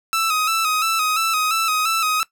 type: tone with vibrato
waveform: sawtooth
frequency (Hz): 1290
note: E6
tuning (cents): -38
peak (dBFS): -14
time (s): 0.13-2.23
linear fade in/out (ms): 0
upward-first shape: square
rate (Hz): 2.9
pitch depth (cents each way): 46
effects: noise-tail reverb RT60 0.1 s tail -18 dB re dry